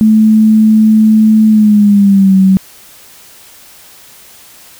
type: tone with pitch glide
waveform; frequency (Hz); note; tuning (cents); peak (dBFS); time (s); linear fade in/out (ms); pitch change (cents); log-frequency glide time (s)
sine; 217.5 to 190.44; A3 to G3; -20 to -50; -3; 0.01-2.57; 0; -230; 1.48-2.36
effects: white hiss -38 dBFS RMS until 4.79 s